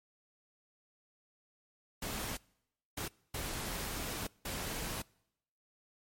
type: noise bursts at uneven times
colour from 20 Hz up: pink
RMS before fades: -39 dBFS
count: 4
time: 2.02-2.37 / 2.97-3.08 / 3.34-4.27 / 4.45-5.02 s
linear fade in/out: 5 ms
effects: noise-tail reverb RT60 0.8 s tail -25 dB re dry + MP3 64 kbps